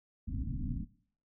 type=low-pass noise; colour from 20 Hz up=pink; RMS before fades=-36 dBFS; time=0.27-0.85 s; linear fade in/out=20 ms; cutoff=280 Hz; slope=96 dB/octave; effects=noise-tail reverb RT60 0.5 s tail -17 dB re dry